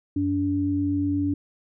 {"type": "tone pair together", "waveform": "sine", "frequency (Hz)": [93, 287.3], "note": ["F#2", "D4"], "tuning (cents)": [9, -38], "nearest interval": "octave + minor sixth", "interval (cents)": 1953, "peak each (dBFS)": [-28, -22], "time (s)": [0.16, 1.34], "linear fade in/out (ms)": 5, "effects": []}